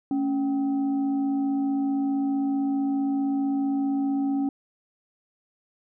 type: tone with frequency modulation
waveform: sine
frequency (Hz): 277.2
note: C#4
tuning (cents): 0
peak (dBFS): -22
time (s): 0.11-4.49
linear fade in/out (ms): 2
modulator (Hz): 499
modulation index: 0.37
effects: none